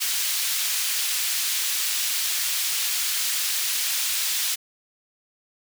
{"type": "high-pass noise", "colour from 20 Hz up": "pink", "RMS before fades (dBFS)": -25, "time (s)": [0, 4.56], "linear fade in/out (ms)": 20, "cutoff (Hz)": 3000, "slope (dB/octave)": 12, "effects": []}